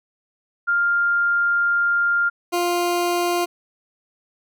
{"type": "tone pair in turn", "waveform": ["sine", "20% pulse"], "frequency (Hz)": [1400, 350], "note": ["F6", "F4"], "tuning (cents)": [4, 4], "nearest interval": "2 octaves", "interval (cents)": 2400, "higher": "first", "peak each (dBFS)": [-16, -14], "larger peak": "second", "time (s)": [[0.67, 2.3], [2.52, 3.46]], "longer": "first", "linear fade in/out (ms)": 20, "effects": []}